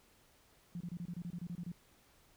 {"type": "tone bursts", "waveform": "sine", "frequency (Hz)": 173.6, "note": "F3", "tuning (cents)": -10, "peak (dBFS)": -39, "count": 12, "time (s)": [0.75, 1.718], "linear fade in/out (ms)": 2, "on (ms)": 55, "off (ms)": 28, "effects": ["pink hiss -67 dBFS RMS until 2.36 s"]}